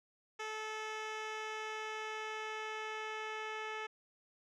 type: tone with low-pass filter sweep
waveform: 10% pulse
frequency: 434.4 Hz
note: A4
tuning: 22 cents flat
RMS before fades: -42 dBFS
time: 0.39-3.87 s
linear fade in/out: 10 ms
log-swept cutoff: 5000 to 3300 Hz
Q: 1
effects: none